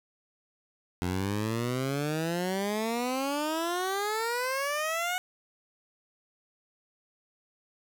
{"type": "exponential sweep", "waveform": "15% pulse", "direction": "up", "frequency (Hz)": [87.31, 740], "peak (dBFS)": -22, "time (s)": [1.02, 5.18], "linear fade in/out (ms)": 0, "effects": []}